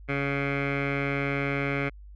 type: tone with low-pass filter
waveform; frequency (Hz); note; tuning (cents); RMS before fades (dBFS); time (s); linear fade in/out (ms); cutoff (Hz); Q
15% pulse; 140; C#3; +18; -28; 0.08-1.9; 20; 2100; 5.7
effects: added 50 Hz sine -43 dBFS peak until 2.15 s